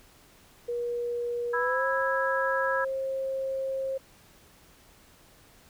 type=tone with pitch glide; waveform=sine; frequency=478.7 to 534.2 Hz; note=A#4 to C5; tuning=+46 to +36 cents; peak=-28 dBFS; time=0.68-3.98 s; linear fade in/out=10 ms; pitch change=+190 cents; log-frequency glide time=1.53-1.85 s
type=harmonic tone; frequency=329.6 Hz; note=E4; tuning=in tune; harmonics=3 / 4 / 5; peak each=-31 / -32 / -29 dBFS; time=1.53-2.85 s; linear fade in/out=10 ms
effects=pink hiss -57 dBFS RMS until 5.69 s